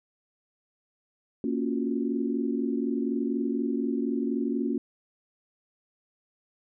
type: chord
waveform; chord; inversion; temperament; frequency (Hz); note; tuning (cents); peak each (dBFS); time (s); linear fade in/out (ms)
sine; Gb major seventh; first; equal; 233.1 / 277.2 / 349.2 / 370; Bb3 / Db4 / F4 / Gb4; 0 / 0 / 0 / 0; -29 / -29 / -34 / -35; 1.44-4.78; 2
effects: none